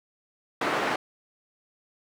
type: band-pass noise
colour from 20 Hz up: white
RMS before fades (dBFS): -27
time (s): 0.61-0.96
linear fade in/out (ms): 5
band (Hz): 230 to 1400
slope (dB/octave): 12
effects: none